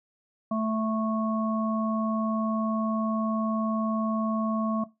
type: harmonic tone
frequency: 220 Hz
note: A3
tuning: in tune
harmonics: 1 / 3 / 5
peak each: -26 / -31 / -33 dBFS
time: 0.51-4.84 s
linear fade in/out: 5 ms
effects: noise-tail reverb RT60 0.2 s tail -17 dB re dry